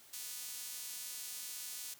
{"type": "tone with high-pass filter", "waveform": "sawtooth", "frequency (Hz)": 246.5, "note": "B3", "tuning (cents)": -3, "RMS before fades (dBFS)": -45, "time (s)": [0.13, 1.94], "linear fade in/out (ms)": 5, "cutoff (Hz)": 6500, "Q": 0.62, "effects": ["white hiss -60 dBFS RMS until 1.99 s", "high-pass 80 Hz 12 dB/octave"]}